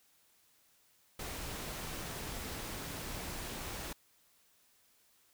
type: noise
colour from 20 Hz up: pink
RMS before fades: -42 dBFS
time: 1.19-3.93 s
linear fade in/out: 5 ms
effects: white hiss -69 dBFS RMS until 5.33 s